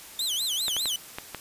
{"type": "tone with vibrato", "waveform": "sawtooth", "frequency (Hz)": 3500, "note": "A7", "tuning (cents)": -10, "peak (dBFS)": -23, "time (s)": [0.19, 0.96], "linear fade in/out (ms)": 2, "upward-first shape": "sine", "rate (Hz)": 5, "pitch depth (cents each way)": 290}
{"type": "clicks", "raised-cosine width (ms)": 0.3, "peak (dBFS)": -16, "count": 5, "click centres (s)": [0.682, 0.766, 0.857, 1.185, 1.347]}
{"effects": ["white hiss -45 dBFS RMS until 1.4 s", "resampled to 32000 Hz"]}